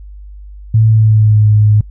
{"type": "tone with pitch glide", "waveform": "sine", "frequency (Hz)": [110.8, 105.61], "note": ["A2", "G#2"], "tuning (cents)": [13, 29], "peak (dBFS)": -5, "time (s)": [0.74, 1.81], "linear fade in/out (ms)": 5, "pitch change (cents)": -84, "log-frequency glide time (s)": [0.87, 1.46], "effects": ["noise-tail reverb RT60 0.1 s tail -26 dB re dry", "added 50 Hz sine -29 dBFS peak until 1.9 s"]}